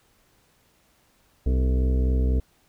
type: harmonic tone with a mistuned harmonic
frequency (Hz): 63.9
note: C2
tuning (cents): -40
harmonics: 1 / 2 / 3 / 4 / 5 / 6 / 7 / 8 / 10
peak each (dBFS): -19 / -32 / -36 / -32 / -40 / -41 / -35 / -45 / -48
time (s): 1.46-2.4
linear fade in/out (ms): 5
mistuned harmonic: 6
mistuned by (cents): +61
effects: pink hiss -63 dBFS RMS until 2.68 s